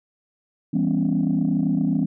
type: chord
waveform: sine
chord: C# half-diminished seventh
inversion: first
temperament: just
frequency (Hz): 166.31 / 199.57 / 249.5 / 277.2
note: E3 / G3 / B3 / C#4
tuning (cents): +16 / +31 / +18 / 0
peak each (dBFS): -23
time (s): 0.73-2.06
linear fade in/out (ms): 10
effects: tanh soft clip ceiling -12 dBFS